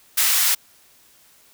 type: high-pass noise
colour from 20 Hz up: white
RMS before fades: -18 dBFS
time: 0.17-0.55 s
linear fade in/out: 10 ms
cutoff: 1200 Hz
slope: 12 dB/octave
effects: white hiss -54 dBFS RMS until 1.53 s